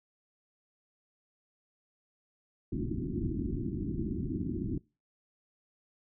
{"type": "low-pass noise", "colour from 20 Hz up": "white", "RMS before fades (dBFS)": -34, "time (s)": [2.72, 4.78], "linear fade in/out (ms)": 5, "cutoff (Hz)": 360, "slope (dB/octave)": 96, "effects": ["noise-tail reverb RT60 0.3 s tail -24 dB re dry"]}